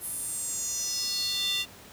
square tone with high-pass filter sweep, 394.8 Hz, G4, 12 cents sharp, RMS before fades -31 dBFS, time 0-1.66 s, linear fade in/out 50 ms, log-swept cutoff 11000 to 3100 Hz, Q 5.5, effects pink hiss -49 dBFS RMS until 1.92 s + high-pass 60 Hz 12 dB/octave

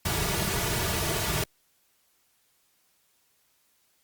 pink noise with comb filter, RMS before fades -28 dBFS, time 0.05-1.44 s, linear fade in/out 5 ms, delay 3.8 ms, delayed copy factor -0.8, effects white hiss -68 dBFS RMS until 4.03 s + Opus 48 kbps

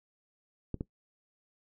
clicks, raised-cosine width 3 ms, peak -21 dBFS, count 2, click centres 0.743 / 0.809 s, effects noise-tail reverb RT60 0.1 s tail -19 dB re dry

